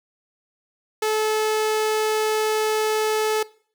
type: tone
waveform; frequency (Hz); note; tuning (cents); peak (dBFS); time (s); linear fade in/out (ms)
sawtooth; 432.7; A4; -29; -16; 1.02-3.43; 5
effects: noise-tail reverb RT60 0.5 s tail -20 dB re dry